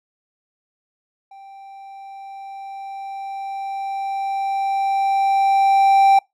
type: tone with level ramp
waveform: triangle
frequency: 784 Hz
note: G5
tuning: in tune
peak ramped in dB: -37 to -7 dBFS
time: 1.31-6.19 s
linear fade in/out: 5 ms
effects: noise-tail reverb RT60 0.2 s tail -26 dB re dry